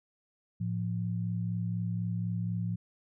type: tone pair together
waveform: sine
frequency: 110.54 / 174.61 Hz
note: A2 / F3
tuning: +8 / 0 cents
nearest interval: minor sixth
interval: 792 cents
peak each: -32 / -33 dBFS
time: 0.6-2.76 s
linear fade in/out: 10 ms
effects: none